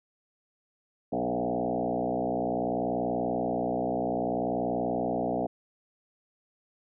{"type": "tone with frequency modulation", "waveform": "sine", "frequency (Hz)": 468.6, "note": "A#4", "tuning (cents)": 9, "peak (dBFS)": -26, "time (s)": [1.12, 5.47], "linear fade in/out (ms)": 10, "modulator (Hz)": 60.6, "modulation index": 4.7, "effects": []}